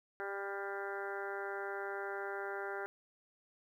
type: harmonic tone with a mistuned harmonic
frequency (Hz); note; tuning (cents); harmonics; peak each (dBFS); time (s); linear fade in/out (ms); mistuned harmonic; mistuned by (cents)
198.1; G3; +18; 2 / 3 / 4 / 5 / 6 / 7 / 8 / 9 / 10; -42 / -48 / -45 / -52 / -54 / -45 / -47 / -52 / -55; 0.2-2.86; 0; 7; +17
effects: 12-bit